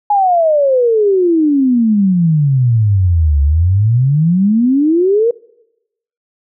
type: exponential two-way sweep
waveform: sine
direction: down then up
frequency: 840 to 69.3 to 483 Hz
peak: -8 dBFS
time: 0.1-5.31 s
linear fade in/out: 5 ms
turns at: 3.42 s
effects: noise-tail reverb RT60 0.9 s tail -24 dB re dry

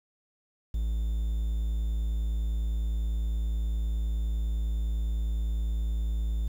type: tone with quantisation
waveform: triangle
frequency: 54.9 Hz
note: A1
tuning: 3 cents flat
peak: -24 dBFS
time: 0.74-6.48 s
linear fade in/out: 5 ms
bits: 9
effects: none

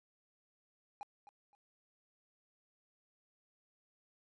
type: tone with echo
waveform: triangle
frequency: 815 Hz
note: G#5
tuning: 33 cents flat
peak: -40 dBFS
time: 1.01-1.03 s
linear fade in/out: 0 ms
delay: 260 ms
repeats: 2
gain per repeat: -12 dB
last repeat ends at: 1.55 s
effects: resampled to 24000 Hz

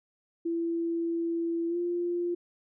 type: tone with pitch glide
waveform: sine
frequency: 335.3 to 348.5 Hz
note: E4 to F4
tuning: +30 to -4 cents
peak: -27 dBFS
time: 0.45-2.35 s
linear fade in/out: 10 ms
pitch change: +66 cents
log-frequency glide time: 1.68-1.77 s
effects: none

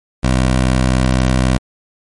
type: tone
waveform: 15% pulse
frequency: 63.8 Hz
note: C2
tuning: 43 cents flat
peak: -5 dBFS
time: 0.23-1.58 s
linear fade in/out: 10 ms
effects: MP3 48 kbps

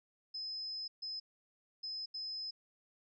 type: tone bursts at uneven times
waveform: sine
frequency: 5100 Hz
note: D#8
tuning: 42 cents sharp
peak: -39 dBFS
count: 4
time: 0.34-0.88 / 1.02-1.2 / 1.83-2.06 / 2.14-2.51 s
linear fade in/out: 10 ms
effects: none

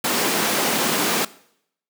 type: high-pass noise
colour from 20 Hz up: pink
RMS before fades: -21 dBFS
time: 0.04-1.25 s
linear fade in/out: 5 ms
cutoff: 190 Hz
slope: 24 dB/octave
effects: noise-tail reverb RT60 0.7 s tail -20 dB re dry

